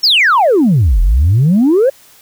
sine exponential two-way sweep, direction down then up, 5530 to 39.99 to 569 Hz, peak -5 dBFS, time 0.03-1.9 s, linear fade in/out 10 ms, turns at 1.01 s, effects tanh soft clip ceiling -4 dBFS + white hiss -44 dBFS RMS until 2.21 s

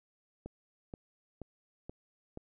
click train, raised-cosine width 2 ms, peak -29 dBFS, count 5, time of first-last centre 0.46-2.374 s, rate 2.09 Hz, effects none

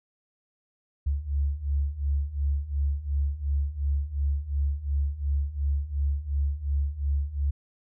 sine beating tone pair, 69.3 / 72.1 Hz, C#2 / D2, 0 / -31 cents, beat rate 2.8 Hz, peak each -29 / -26 dBFS, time 1.06-7.51 s, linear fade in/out 10 ms, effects none

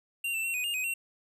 square tone with pitch steps, 2770 / 2667 / 2728 / 2491 / 2819 / 2513 / 2731 Hz, F7 / E7 / F7 / D#7 / F7 / D#7 / F7, -15 / +20 / -41 / +1 / +16 / +17 / -39 cents, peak -30 dBFS, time 0.24-0.94 s, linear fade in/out 5 ms, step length 100 ms, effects none

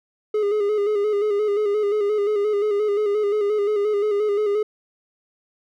triangle tone with vibrato, 415.3 Hz, G#4, in tune, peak -16 dBFS, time 0.34-4.63 s, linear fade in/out 5 ms, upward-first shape square, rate 5.7 Hz, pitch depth 42 cents each way, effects none

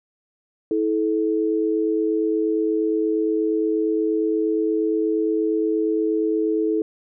sine tone pair together, 323.9 / 432.4 Hz, E4 / A4, -30 / -30 cents, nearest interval perfect fourth, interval 500 cents, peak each -21 dBFS, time 0.71-6.82 s, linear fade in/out 2 ms, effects none

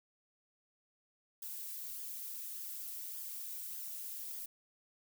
violet noise with flanger, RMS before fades -44 dBFS, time 1.42-4.46 s, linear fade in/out 5 ms, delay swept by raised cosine 0.6 to 3 ms, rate 1.7 Hz, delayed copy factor +0.5, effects none

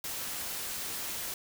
white noise, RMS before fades -37 dBFS, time 0.04-1.34 s, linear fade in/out 2 ms, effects none

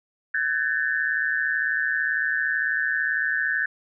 sine tone cluster, 1517 / 1670 / 1788 Hz, F#6 / G#6 / A6, +43 / +9 / +27 cents, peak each -26 dBFS, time 0.34-3.66 s, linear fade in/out 5 ms, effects none

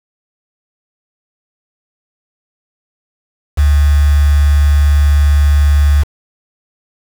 sine tone with quantisation, 72.6 Hz, D2, 19 cents flat, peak -6 dBFS, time 3.57-6.04 s, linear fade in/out 20 ms, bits 4, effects none

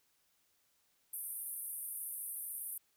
white band-pass noise, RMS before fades -43 dBFS, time 1.13-2.78 s, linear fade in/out 5 ms, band 9100 to 14000 Hz, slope 96 dB/octave, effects white hiss -75 dBFS RMS until 2.96 s

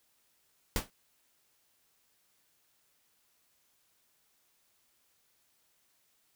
pink noise with exponential decay, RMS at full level -27 dBFS, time 0.76-0.9 s, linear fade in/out 1 ms, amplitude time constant 29 ms, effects white hiss -72 dBFS RMS until 6.35 s

